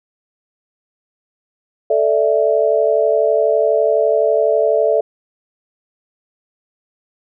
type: chord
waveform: sine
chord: A suspended fourth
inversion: none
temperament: equal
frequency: 440 / 587.3 / 659.3 Hz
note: A4 / D5 / E5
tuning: 0 / 0 / 0 cents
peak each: -16 dBFS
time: 1.9-5.01 s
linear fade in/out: 5 ms
effects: none